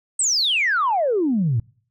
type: exponential sweep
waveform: sine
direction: down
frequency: 8530 to 104.6 Hz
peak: -16 dBFS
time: 0.19-1.6 s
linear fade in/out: 5 ms
effects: noise-tail reverb RT60 0.5 s tail -25 dB re dry + tanh soft clip ceiling -12 dBFS